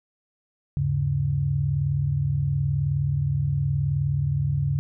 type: tone cluster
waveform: sine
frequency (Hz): 79.1 / 101.9 / 141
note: D#2 / G#2 / C#3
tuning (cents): +29 / -32 / +30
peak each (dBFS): -31 / -28 / -22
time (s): 0.77-4.79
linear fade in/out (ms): 0
effects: none